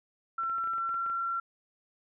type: tone with pitch glide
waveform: sine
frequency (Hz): 1351 to 1362.8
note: E6 to F6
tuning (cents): +42 to -43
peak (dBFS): -29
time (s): 0.38-1.4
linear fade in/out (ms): 5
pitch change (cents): +15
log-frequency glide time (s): 0.85-0.95
type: clicks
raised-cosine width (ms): 0.5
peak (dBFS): -34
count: 11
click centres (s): 0.435 / 0.497 / 0.583 / 0.64 / 0.674 / 0.735 / 0.782 / 0.892 / 0.943 / 1.063 / 1.099
effects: none